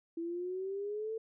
sine exponential sweep, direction up, 330 to 450.3 Hz, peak -35 dBFS, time 0.17-1.18 s, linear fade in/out 5 ms, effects none

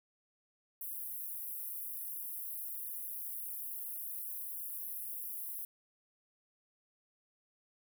pink high-pass noise, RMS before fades -42 dBFS, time 0.81-5.65 s, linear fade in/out 2 ms, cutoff 11000 Hz, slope 48 dB/octave, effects none

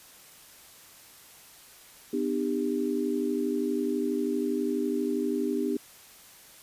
sine tone cluster, 251.1 / 303.4 / 396.9 Hz, B3 / D#4 / G4, +29 / -44 / +22 cents, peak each -30 dBFS, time 2.13-5.77 s, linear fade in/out 5 ms, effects white hiss -52 dBFS RMS until 6.62 s + resampled to 32000 Hz

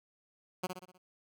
10% pulse tone with echo, 183.3 Hz, F#3, 16 cents flat, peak -23 dBFS, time 0.63-0.67 s, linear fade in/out 10 ms, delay 62 ms, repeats 5, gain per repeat -6 dB, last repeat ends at 0.98 s, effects none

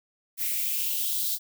violet noise with high-pass filter sweep, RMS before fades -28 dBFS, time 0.37-1.39 s, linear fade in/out 50 ms, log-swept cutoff 2000 to 4000 Hz, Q 3.7, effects none

